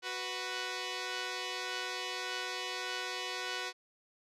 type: tone pair together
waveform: 5% pulse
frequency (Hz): 370 / 493.9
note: F#4 / B4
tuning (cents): 0 / 0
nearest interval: perfect fourth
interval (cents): 500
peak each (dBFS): -27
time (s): 0.02-3.73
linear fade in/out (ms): 50
effects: low-pass 7000 Hz 12 dB/octave